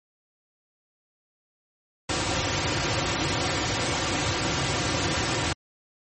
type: noise with comb filter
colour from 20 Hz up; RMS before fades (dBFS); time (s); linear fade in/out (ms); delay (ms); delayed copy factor
pink; -25; 2.09-5.53; 5; 4.7; -0.6
effects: high-pass 80 Hz 12 dB/octave + MP3 32 kbps